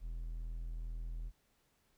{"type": "tone", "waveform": "triangle", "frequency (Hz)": 41.1, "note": "E1", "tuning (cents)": -4, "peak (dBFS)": -37, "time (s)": [0, 1.32], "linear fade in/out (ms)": 50, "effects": ["pink hiss -75 dBFS RMS until 1.97 s"]}